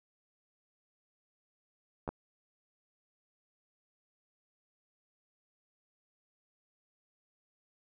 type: clicks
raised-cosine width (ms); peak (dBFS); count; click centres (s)
1; -22; 2; 2.078 / 2.09
effects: none